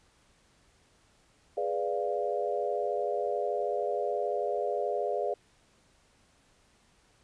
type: chord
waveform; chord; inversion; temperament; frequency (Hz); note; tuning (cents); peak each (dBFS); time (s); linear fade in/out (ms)
sine; G# diminished seventh; none; equal; 415.3 / 493.9 / 587.3 / 698.5; G#4 / B4 / D5 / F5; 0 / 0 / 0 / 0; -33 / -34 / -33 / -34; 1.57-5.34; 5
effects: pink hiss -65 dBFS RMS until 7.23 s + resampled to 22050 Hz